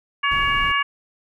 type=harmonic tone; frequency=564 Hz; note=C#5; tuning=30 cents sharp; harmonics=2 / 3 / 4 / 5; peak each=-21 / -23 / -24 / -25 dBFS; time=0.23-0.83 s; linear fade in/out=10 ms
type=noise; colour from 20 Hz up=brown; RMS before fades=-31 dBFS; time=0.31-0.72 s; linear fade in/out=5 ms
effects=none